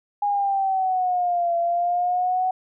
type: exponential two-way sweep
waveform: sine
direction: down then up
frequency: 823 to 681 to 747 Hz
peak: -19 dBFS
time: 0.22-2.51 s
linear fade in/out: 5 ms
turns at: 1.56 s
effects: none